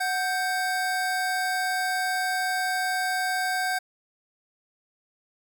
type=tone pair together; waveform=square; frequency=740.5 / 1568 Hz; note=F#5 / G6; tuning=+1 / 0 cents; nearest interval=octave + minor second; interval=1299 cents; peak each=-28 dBFS; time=0-3.79 s; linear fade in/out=10 ms; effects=none